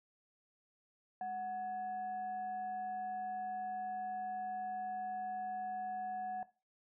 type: tone with frequency modulation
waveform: sine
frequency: 740 Hz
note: F#5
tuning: in tune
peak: -37 dBFS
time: 1.21-6.43 s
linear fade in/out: 2 ms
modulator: 948 Hz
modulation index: 0.27
effects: noise-tail reverb RT60 0.3 s tail -17 dB re dry